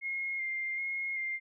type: tone with vibrato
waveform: sine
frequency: 2129 Hz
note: C7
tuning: 30 cents sharp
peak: -32 dBFS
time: 0.01-1.4 s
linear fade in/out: 50 ms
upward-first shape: square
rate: 1.3 Hz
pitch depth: 20 cents each way
effects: none